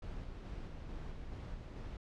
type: noise with tremolo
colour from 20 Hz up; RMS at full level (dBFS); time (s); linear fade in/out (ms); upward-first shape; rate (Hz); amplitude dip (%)
brown; -44; 0.02-1.97; 5; square; 2.3; 25
effects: low-pass 5000 Hz 12 dB/octave

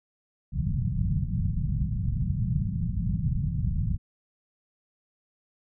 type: low-pass noise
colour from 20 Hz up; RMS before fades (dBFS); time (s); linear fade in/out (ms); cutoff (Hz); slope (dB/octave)
white; -27; 0.52-3.98; 20; 180; 48
effects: none

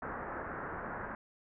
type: low-pass noise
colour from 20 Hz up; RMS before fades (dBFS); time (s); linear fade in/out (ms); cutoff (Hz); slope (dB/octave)
white; -41; 0.02-1.15; 2; 1700; 48
effects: none

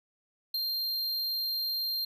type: tone with ADSR envelope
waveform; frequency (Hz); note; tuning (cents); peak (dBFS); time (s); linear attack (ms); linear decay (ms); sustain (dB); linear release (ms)
square; 4186; C8; 0; -28; 0.54-2.05; 5; 22; -2; 6
effects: none

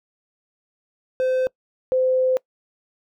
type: tone pair in turn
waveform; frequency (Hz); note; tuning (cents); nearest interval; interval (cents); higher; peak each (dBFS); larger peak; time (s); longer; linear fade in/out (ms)
triangle / sine; 515 / 515; C5 / C5; -28 / -28; unison; 0; neither; -16; neither; 1.2-1.47 / 1.92-2.37; second; 0
effects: noise-tail reverb RT60 0.1 s tail -24 dB re dry

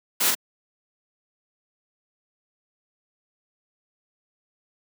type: noise with echo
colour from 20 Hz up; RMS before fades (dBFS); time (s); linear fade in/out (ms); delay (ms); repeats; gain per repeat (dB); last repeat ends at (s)
white; -22; 0.2-0.31; 10; 41; 1; -2; 0.351
effects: high-pass 200 Hz 12 dB/octave

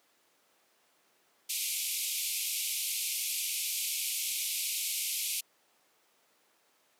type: band-pass noise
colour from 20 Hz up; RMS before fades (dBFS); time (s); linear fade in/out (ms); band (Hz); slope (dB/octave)
white; -34; 1.49-5.41; 10; 2200 to 14000; 96
effects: pink hiss -68 dBFS RMS until 6.99 s + high-pass 400 Hz 12 dB/octave

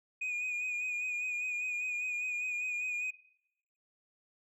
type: tone with vibrato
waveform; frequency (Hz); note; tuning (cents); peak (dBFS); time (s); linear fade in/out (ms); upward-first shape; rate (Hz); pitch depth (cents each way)
sine; 2467; D#7; -15; -30; 0.21-3.11; 10; sine; 5; 35
effects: noise-tail reverb RT60 0.8 s tail -23 dB re dry + tanh soft clip ceiling -32 dBFS

